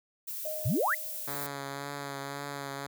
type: noise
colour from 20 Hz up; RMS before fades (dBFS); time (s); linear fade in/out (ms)
violet; -38; 0.27-1.47; 10
type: tone with exponential decay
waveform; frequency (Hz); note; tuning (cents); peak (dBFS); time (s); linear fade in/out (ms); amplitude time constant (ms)
sine; 620; D#5; -6; -33; 0.45-1.74; 5; 280
type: exponential sweep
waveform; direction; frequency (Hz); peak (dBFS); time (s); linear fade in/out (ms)
sine; up; 94.1 to 2184; -25; 0.65-0.95; 10
type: tone with vibrato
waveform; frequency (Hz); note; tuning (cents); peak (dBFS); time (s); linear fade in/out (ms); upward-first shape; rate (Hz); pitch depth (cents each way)
5% pulse; 140.6; C#3; +25; -25; 1.27-2.87; 10; triangle; 1.9; 29
effects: none